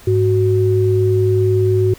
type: tone pair together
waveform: sine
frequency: 103.83 / 371 Hz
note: G#2 / F#4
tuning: 0 / +5 cents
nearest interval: octave + minor seventh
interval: 2205 cents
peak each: -14 dBFS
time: 0.07-1.94 s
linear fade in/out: 5 ms
effects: pink hiss -42 dBFS RMS until 1.98 s